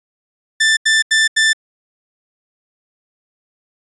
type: tone bursts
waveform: sawtooth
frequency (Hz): 1771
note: A6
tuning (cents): +11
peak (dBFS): -7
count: 4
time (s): 0.6-1.532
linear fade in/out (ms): 10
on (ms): 170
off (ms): 84
effects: resampled to 22050 Hz

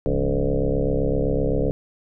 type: tone with frequency modulation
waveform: sine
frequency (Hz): 222.2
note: A3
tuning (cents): +17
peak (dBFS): -18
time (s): 0.06-1.71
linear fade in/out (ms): 0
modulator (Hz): 67.8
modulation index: 5
effects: none

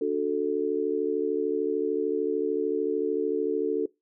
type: chord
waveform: sine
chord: D major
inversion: none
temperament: just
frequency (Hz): 293.7 / 367.1 / 440.5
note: D4 / F#4 / A4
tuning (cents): 0 / -14 / +2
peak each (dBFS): -30 / -29 / -26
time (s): 0.01-3.86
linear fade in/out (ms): 5
effects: noise-tail reverb RT60 0.2 s tail -22 dB re dry

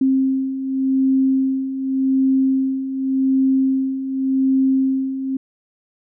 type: beating tone pair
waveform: sine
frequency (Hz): 265 / 265.87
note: C4 / C4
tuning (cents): +22 / +28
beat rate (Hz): 0.87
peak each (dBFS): -22 / -16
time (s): 0.01-5.37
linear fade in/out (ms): 5
effects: none

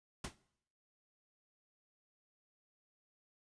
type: noise with exponential decay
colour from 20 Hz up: pink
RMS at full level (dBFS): -37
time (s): 0.24-0.36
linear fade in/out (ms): 5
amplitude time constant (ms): 26
effects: noise-tail reverb RT60 0.7 s tail -20 dB re dry + resampled to 22050 Hz

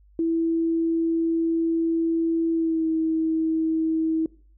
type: tone with pitch glide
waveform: sine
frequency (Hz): 329.6 to 321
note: E4 to E4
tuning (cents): 0 to -46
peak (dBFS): -20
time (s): 0.19-4.26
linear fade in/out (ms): 2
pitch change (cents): -46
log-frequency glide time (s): 2.52-2.87
effects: noise-tail reverb RT60 0.5 s tail -23 dB re dry + added 50 Hz sine -52 dBFS peak until 4.57 s

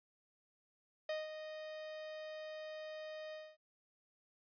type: tone with ADSR envelope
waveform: 45% pulse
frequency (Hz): 620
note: D#5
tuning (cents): -6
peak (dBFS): -36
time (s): 1.09-3.57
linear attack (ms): 4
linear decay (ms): 180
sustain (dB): -9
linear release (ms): 240
effects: resampled to 11025 Hz

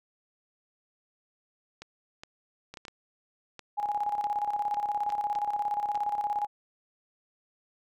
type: clicks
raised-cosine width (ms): 0.2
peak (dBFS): -25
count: 12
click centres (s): 1.82 / 2.235 / 2.74 / 2.772 / 2.852 / 2.882 / 3.593 / 4.242 / 4.744 / 5.102 / 5.352 / 5.954
type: tone with tremolo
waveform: sine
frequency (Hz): 828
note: G#5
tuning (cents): -5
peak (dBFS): -25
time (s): 3.77-6.47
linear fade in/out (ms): 20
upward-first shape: square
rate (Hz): 17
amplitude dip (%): 60
effects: none

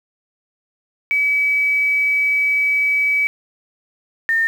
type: tone pair in turn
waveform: sine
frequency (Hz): 2284 / 1818.1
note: D7 / A#6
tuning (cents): -49 / -44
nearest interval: major third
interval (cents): 395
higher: first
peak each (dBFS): -14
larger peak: neither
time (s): 1.11-3.27 / 4.29-4.47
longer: first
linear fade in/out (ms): 0
effects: 7-bit

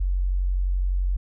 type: tone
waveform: sine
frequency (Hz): 45.89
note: F#1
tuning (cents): -14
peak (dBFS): -20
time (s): 0-1.17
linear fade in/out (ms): 10
effects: none

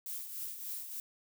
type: noise with tremolo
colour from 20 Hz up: violet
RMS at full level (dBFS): -39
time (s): 0.06-1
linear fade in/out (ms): 2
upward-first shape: triangle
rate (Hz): 3.4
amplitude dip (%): 60
effects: none

